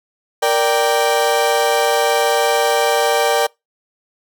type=chord; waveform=35% pulse; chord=G minor; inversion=first; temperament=equal; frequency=466.2 / 587.3 / 784 Hz; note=Bb4 / D5 / G5; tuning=0 / 0 / 0 cents; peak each=-16 dBFS; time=0.42-3.47 s; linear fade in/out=10 ms; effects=noise-tail reverb RT60 0.2 s tail -25 dB re dry